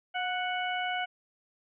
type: harmonic tone with a mistuned harmonic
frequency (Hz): 740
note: F#5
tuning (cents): 0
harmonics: 1 / 2 / 3 / 4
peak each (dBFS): -32 / -35 / -37 / -38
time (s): 0.14-1.06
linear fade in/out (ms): 20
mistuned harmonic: 1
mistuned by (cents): -33
effects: none